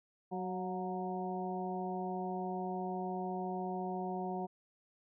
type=harmonic tone with a mistuned harmonic; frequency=185.6 Hz; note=F#3; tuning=6 cents sharp; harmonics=1 / 2 / 3 / 4 / 5; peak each=-40 / -41 / -49 / -40 / -46 dBFS; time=0.31-4.47 s; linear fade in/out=20 ms; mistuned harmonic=4; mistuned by=-33 cents; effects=none